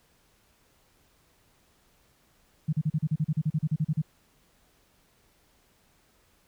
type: tone bursts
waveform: sine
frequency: 154.1 Hz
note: D#3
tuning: 16 cents flat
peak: -22 dBFS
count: 16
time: 2.68-4.019 s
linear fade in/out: 10 ms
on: 49 ms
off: 37 ms
effects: pink hiss -65 dBFS RMS until 6.47 s